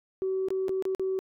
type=tone with dropouts; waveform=sine; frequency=379.6 Hz; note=F#4; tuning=44 cents sharp; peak=-25 dBFS; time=0.22-1.19 s; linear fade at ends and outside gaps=0 ms; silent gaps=0.485-0.505 / 0.683-0.693 / 0.824-0.853 / 0.949-0.996 s; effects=tanh soft clip ceiling -21 dBFS